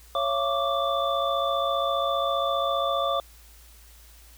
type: tone cluster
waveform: sine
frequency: 553 / 678 / 1122 / 1177 / 3527 Hz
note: C#5 / E5 / C#6 / D6 / A7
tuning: -4 / +49 / +21 / +3 / +3 cents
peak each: -28 / -28 / -35 / -27 / -33 dBFS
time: 0.15-3.2 s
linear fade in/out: 2 ms
effects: added 57 Hz sine -50 dBFS peak until 4.37 s + white hiss -54 dBFS RMS until 4.37 s